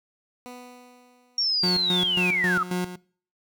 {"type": "tone with exponential decay", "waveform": "15% pulse", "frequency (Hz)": 247.6, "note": "B3", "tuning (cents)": 5, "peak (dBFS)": -31, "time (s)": [0.46, 1.98], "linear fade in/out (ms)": 0, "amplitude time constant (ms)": 330}
{"type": "linear sweep", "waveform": "sine", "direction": "down", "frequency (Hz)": [5600, 1218], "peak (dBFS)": -21, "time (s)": [1.38, 2.63], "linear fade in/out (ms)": 2}
{"type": "tone with tremolo", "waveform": "30% pulse", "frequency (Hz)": 180, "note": "F#3", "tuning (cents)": -47, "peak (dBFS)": -21, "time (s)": [1.63, 2.96], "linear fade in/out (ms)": 5, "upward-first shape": "square", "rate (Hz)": 3.7, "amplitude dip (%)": 70}
{"effects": ["noise-tail reverb RT60 0.5 s tail -23 dB re dry"]}